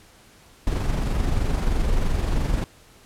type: noise with amplitude modulation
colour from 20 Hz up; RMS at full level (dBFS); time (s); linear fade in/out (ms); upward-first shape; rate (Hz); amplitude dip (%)
brown; -20; 0.67-2.64; 0; sine; 23.1; 40
effects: pink hiss -52 dBFS RMS until 3.05 s + low-pass 12000 Hz 12 dB/octave